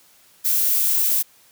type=noise; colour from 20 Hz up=violet; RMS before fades=-19 dBFS; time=0.44-1.23 s; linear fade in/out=20 ms; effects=white hiss -54 dBFS RMS until 1.51 s + high-pass 60 Hz 12 dB/octave